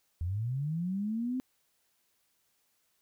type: linear sweep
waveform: sine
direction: up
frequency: 79.9 to 261.6 Hz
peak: -30 dBFS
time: 0.21-1.4 s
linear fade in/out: 0 ms
effects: white hiss -74 dBFS RMS until 3.01 s